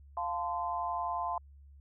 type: chord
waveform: sine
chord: F major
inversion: none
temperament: equal with one note detuned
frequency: 698.5 / 880 / 1030.9 Hz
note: F5 / A5 / C6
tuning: 0 / 0 / -26 cents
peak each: -36 / -37 / -35 dBFS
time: 0.17-1.38 s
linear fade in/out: 2 ms
effects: added 70 Hz sine -52 dBFS peak until 1.8 s